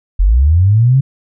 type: linear sweep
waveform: sine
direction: up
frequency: 40.59 to 138.59 Hz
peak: -6 dBFS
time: 0.19-1.01 s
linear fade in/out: 10 ms
effects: none